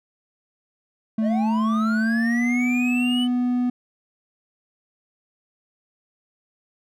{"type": "tone with pitch glide", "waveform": "triangle", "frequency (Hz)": [220, 246.9], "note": ["A3", "B3"], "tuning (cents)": [0, 0], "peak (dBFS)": -17, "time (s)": [1.18, 3.7], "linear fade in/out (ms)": 5, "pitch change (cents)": 200, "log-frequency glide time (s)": [1.97, 2.58]}
{"type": "linear sweep", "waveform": "triangle", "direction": "up", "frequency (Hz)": [560, 3032], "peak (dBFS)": -24, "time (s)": [1.21, 3.28], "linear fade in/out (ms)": 50}
{"effects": []}